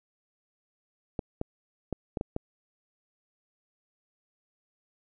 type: clicks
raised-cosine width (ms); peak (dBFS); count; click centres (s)
2; -17; 6; 1.192 / 1.414 / 1.927 / 2.172 / 2.211 / 2.364
effects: none